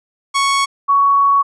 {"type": "tone pair in turn", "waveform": ["sawtooth", "sine"], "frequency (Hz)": [1108.7, 1118.3], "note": ["C#6", "C#6"], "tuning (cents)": [0, 15], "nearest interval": "unison", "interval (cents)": 15, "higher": "second", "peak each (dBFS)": -9, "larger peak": "neither", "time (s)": [[0.34, 0.66], [0.88, 1.43]], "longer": "second", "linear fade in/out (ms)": 20, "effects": ["resampled to 22050 Hz"]}